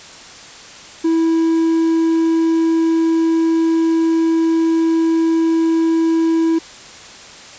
triangle tone, 327.2 Hz, E4, 13 cents flat, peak -10 dBFS, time 1.04-6.59 s, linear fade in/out 10 ms, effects white hiss -37 dBFS RMS until 7.58 s + resampled to 16000 Hz

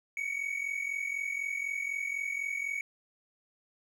triangle tone pair together, 2230 / 2274 Hz, C#7 / C#7, +10 / +44 cents, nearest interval unison, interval 34 cents, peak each -32 / -35 dBFS, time 0.17-2.81 s, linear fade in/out 2 ms, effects none

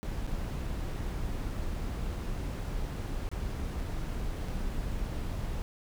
brown noise with dropouts, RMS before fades -34 dBFS, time 0.03-5.62 s, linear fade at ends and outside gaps 0 ms, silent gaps 0.266-0.274 / 3.29-3.315 / 3.802-3.806 / 4.48-4.484 s, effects none

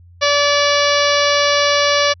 harmonic tone, 577 Hz, D5, 31 cents flat, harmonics 1 / 2 / 3 / 4 / 5 / 6 / 7 / 8 / 9 / 10, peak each -16 / -19 / -21 / -22 / -23 / -24 / -24 / -25 / -26 / -26 dBFS, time 0.21-2.14 s, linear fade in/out 20 ms, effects added 87 Hz sine -41 dBFS peak until 2.2 s

